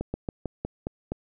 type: slowing click train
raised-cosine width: 2 ms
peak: -16 dBFS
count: 7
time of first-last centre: 0.01-1.12 s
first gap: 130 ms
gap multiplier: 1.14
effects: none